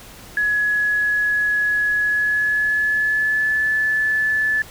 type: tone with pitch glide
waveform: sine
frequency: 1687 to 1736.4 Hz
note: G#6 to A6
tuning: +27 to -23 cents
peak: -16 dBFS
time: 0.37-4.62 s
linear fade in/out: 2 ms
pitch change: +50 cents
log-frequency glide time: 2-3.62 s
effects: pink hiss -41 dBFS RMS until 4.7 s